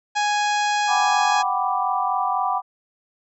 harmonic tone, 830.6 Hz, G#5, in tune, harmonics 1 / 2 / 3 / 4 / 5 / 6 / 7 / 8 / 9, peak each -20 / -26 / -30 / -32 / -34 / -36 / -37 / -38 / -39 dBFS, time 0.15-1.43 s, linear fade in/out 20 ms
sine chord, G major seventh, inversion third, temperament equal, 740 / 784 / 987.8 / 1174.7 Hz, F#5 / G5 / B5 / D6, 0 / 0 / 0 / 0 cents, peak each -25 dBFS, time 0.87-2.62 s, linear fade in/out 50 ms
effects none

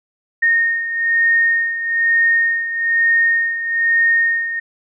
sine beating tone pair, 1844 / 1845.1 Hz, A#6 / A#6, -19 / -18 cents, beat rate 1.1 Hz, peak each -14 / -20 dBFS, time 0.42-4.6 s, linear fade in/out 10 ms, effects none

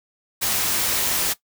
white noise, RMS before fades -22 dBFS, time 0.41-1.34 s, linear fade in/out 20 ms, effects noise-tail reverb RT60 0.1 s tail -17 dB re dry

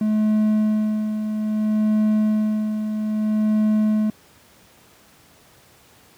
triangle tone with tremolo, 214.4 Hz, A3, 45 cents flat, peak -13 dBFS, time 0.01-4.1 s, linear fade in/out 2 ms, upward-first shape sine, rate 0.61 Hz, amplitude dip 55%, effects pink hiss -52 dBFS RMS until 6.17 s + high-pass 80 Hz 12 dB/octave

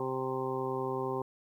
harmonic tone, 130.81 Hz, C3, in tune, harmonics 1 / 2 / 3 / 4 / 6 / 7 / 8, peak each -41 / -41 / -34 / -40 / -42 / -41 / -40 dBFS, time 0-1.22 s, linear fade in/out 2 ms, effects 11-bit

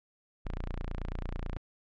sawtooth tone, 29.14 Hz, A#0, in tune, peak -30 dBFS, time 0.45-1.57 s, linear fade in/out 0 ms, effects low-pass 3000 Hz 12 dB/octave

